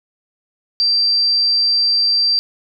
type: tone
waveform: sine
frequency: 4699 Hz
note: D8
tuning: in tune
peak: -12 dBFS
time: 0.8-2.39 s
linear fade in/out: 0 ms
effects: none